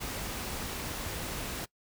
pink noise, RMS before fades -37 dBFS, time 0-1.66 s, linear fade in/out 20 ms, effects noise-tail reverb RT60 0.1 s tail -22 dB re dry

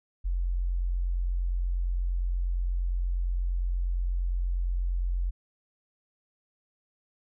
sine tone, 44.28 Hz, F1, 25 cents sharp, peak -25 dBFS, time 0.24-5.31 s, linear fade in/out 20 ms, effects none

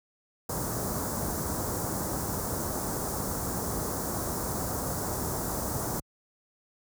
pink band-stop noise, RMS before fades -31 dBFS, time 0.49-6 s, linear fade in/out 5 ms, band 1300 to 6000 Hz, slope 24 dB/octave, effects high-pass 60 Hz 12 dB/octave

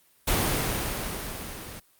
pink noise with level ramp, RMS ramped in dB -23 to -40 dBFS, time 0.27-1.8 s, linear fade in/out 10 ms, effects white hiss -62 dBFS RMS until 1.99 s + Opus 32 kbps

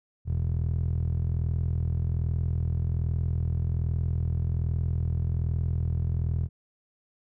15% pulse tone with band-pass filter, 41.24 Hz, E1, 2 cents sharp, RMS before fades -27 dBFS, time 0.25-6.49 s, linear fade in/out 50 ms, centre 98 Hz, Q 2.6, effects none

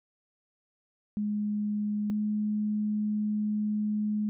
sine tone pair in turn, 208.8 / 211 Hz, G#3 / G#3, +10 / +28 cents, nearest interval unison, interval 18 cents, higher second, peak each -27 / -26 dBFS, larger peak second, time 1.17-2.1 / 2.1-4.29 s, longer second, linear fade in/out 0 ms, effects none

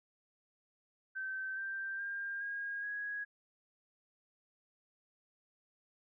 sine tone with pitch steps, 1545 / 1572.9 / 1601.3 / 1630.3 / 1659.7 Hz, G6 / G6 / G6 / G#6 / G#6, -26 / +5 / +36 / -33 / -2 cents, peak -37 dBFS, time 1.15-3.25 s, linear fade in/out 20 ms, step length 420 ms, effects none

